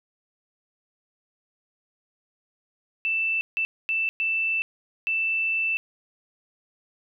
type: tone bursts at uneven times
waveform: sine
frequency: 2656 Hz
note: E7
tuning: 12 cents sharp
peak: -22 dBFS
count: 5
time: 3.05-3.41 / 3.57-3.65 / 3.89-4.09 / 4.2-4.62 / 5.07-5.77 s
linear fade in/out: 0 ms
effects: none